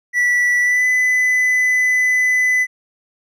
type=tone with pitch glide; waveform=triangle; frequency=1957 to 2005 Hz; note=B6 to B6; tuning=-16 to +26 cents; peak=-11 dBFS; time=0.13-2.67 s; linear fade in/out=50 ms; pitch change=+42 cents; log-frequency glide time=0.61-0.86 s; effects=none